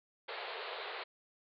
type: band-pass noise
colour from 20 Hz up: pink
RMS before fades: -43 dBFS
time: 0.28-1.04 s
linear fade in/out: 10 ms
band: 390 to 4400 Hz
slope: 96 dB/octave
effects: none